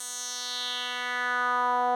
10% pulse tone with band-pass filter sweep, 246.9 Hz, B3, in tune, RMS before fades -29 dBFS, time 0-1.95 s, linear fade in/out 2 ms, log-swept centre 8300 to 730 Hz, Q 2.8, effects none

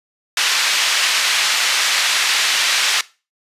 pink band-pass noise, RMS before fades -17 dBFS, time 0.37-3.01 s, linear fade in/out 2 ms, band 1900 to 5800 Hz, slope 12 dB/octave, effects noise-tail reverb RT60 0.3 s tail -19 dB re dry + resampled to 32000 Hz

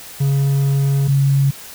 triangle / sine tone pair in turn, 138.59 / 138.02 Hz, C#3 / C#3, 0 / -7 cents, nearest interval unison, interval 7 cents, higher first, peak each -11 dBFS, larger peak neither, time 0.2-1.08 / 1.08-1.51 s, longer first, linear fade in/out 10 ms, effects white hiss -36 dBFS RMS until 1.74 s

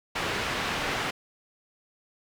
white low-pass noise, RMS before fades -30 dBFS, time 0.15-1.11 s, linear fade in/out 10 ms, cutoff 2500 Hz, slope 12 dB/octave, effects none

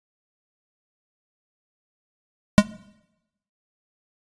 square tone with exponential decay, 207.7 Hz, G#3, in tune, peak -4 dBFS, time 2.58-2.65 s, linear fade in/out 0 ms, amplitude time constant 15 ms, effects noise-tail reverb RT60 0.9 s tail -20 dB re dry + resampled to 22050 Hz

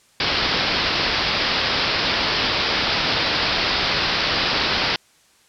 white low-pass noise, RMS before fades -21 dBFS, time 0.2-4.96 s, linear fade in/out 2 ms, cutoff 5200 Hz, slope 96 dB/octave, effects white hiss -56 dBFS RMS until 5.48 s + low-pass 9000 Hz 12 dB/octave

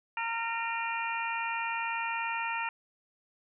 harmonic tone with a mistuned harmonic, 459.6 Hz, A#4, 25 cents flat, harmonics 2 / 3 / 4 / 5 / 6, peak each -34 / -38 / -39 / -37 / -39 dBFS, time 0.17-2.69 s, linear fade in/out 2 ms, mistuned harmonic 5, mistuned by +74 cents, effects none

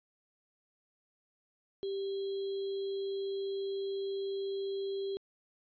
sine tone with sample-and-hold, 392.1 Hz, G4, in tune, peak -33 dBFS, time 1.83-5.17 s, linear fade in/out 0 ms, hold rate 3675 Hz, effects resampled to 11025 Hz

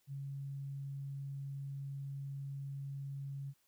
sine tone, 138.59 Hz, C#3, in tune, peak -40 dBFS, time 0.07-3.54 s, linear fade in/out 50 ms, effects white hiss -75 dBFS RMS until 3.67 s

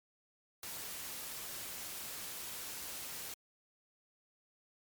white noise, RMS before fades -44 dBFS, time 0.63-3.34 s, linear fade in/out 2 ms, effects MP3 96 kbps

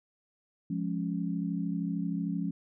sine chord, Db major, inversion first, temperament equal, 174.61 / 207.7 / 277.2 Hz, F3 / Ab3 / Db4, 0 / 0 / 0 cents, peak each -32 / -35 / -35 dBFS, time 0.7-2.51 s, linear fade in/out 5 ms, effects none

